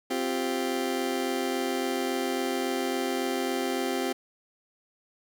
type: chord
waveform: 30% pulse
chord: C suspended fourth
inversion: none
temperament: just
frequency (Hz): 261.6 / 348.8 / 392.4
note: C4 / F4 / G4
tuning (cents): 0 / -2 / +2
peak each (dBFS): -28 / -30 / -29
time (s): 0.1-4.13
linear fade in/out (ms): 10
effects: none